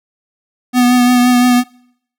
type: tone with vibrato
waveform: square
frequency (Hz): 246.9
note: B3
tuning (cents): 0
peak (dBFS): -8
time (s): 0.73-1.64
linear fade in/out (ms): 50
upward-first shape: triangle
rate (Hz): 5.8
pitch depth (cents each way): 24
effects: noise-tail reverb RT60 0.7 s tail -25 dB re dry